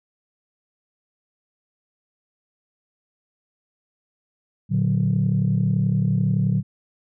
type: chord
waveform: sine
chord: Bb augmented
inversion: none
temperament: equal with one note detuned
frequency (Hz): 115.27 / 146.83 / 185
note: Bb2 / D3 / F#3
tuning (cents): -19 / 0 / 0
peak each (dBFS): -21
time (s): 4.69-6.63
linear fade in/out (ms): 50
effects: tanh soft clip ceiling -11 dBFS